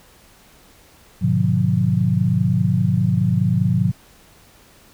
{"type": "chord", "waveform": "sine", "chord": "G# diminished seventh", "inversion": "none", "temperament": "just", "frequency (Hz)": [103.83, 124.59, 149.51, 179.41], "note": ["G#2", "B2", "D3", "F3"], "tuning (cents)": [0, 16, 31, 47], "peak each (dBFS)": [-21, -20, -22, -19], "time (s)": [1.21, 3.92], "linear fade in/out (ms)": 20, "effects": ["pink hiss -50 dBFS RMS until 4.93 s"]}